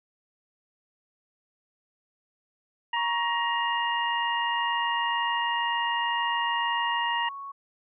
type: harmonic tone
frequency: 942 Hz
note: A#5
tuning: 18 cents sharp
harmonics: 1 / 2 / 3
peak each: -27 / -30 / -32 dBFS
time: 2.93-7.29 s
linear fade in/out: 5 ms
type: tone with tremolo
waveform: sine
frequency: 1108.7 Hz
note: C#6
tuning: in tune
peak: -33 dBFS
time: 2.96-7.52 s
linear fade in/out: 10 ms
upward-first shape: square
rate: 0.62 Hz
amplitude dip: 25%
effects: none